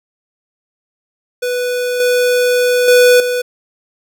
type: tone with level steps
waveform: square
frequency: 493.9 Hz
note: B4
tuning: in tune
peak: -16 / -11 / -6 / -15 dBFS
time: 1.42-3.42 s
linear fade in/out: 10 ms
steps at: 2 / 2.88 / 3.2 s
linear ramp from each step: 2 ms
effects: none